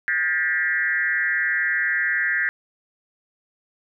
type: tone with frequency modulation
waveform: sine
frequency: 1764 Hz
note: A6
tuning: 4 cents sharp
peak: -19 dBFS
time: 0.08-2.49 s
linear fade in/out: 0 ms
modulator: 165 Hz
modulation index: 1.4
effects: none